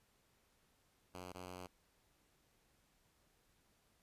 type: tone with dropouts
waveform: 5% pulse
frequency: 90.8 Hz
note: F#2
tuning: 32 cents flat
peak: -37 dBFS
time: 1.14-1.67 s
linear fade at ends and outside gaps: 5 ms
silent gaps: 1.326-1.347 s
effects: pink hiss -75 dBFS RMS until 4.02 s + resampled to 32000 Hz